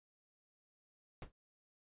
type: noise with exponential decay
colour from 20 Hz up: brown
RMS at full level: -38 dBFS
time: 1.22-1.32 s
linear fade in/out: 2 ms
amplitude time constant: 20 ms
effects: resampled to 8000 Hz